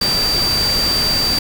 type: tone in noise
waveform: sine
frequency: 4669 Hz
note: D8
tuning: 11 cents flat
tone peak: -15 dBFS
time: 0.01-1.39 s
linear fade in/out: 5 ms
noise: pink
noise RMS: -22 dBFS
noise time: 0.01-1.39 s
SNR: +4 dB
effects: none